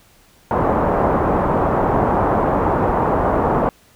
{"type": "low-pass noise", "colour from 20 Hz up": "white", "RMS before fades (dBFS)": -17, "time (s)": [0.51, 3.69], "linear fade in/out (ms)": 0, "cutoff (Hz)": 1000, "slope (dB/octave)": 24, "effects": ["pink hiss -52 dBFS RMS until 3.95 s"]}